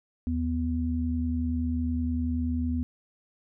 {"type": "tone pair together", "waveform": "sine", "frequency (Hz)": [78.76, 246.9], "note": ["D#2", "B3"], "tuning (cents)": [22, 0], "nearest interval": "octave + minor sixth", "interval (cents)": 1978, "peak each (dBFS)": -28, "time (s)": [0.27, 2.83], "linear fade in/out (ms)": 0, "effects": []}